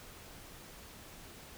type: silence
effects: pink hiss -52 dBFS RMS until 1.57 s